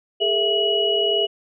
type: tone cluster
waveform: sine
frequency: 409.7 / 450.9 / 662 / 2918 Hz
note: G#4 / A4 / E5 / F#7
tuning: -24 / +42 / +7 / -25 cents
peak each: -22 / -27 / -25 / -20 dBFS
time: 0.2-1.27 s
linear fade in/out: 20 ms
effects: none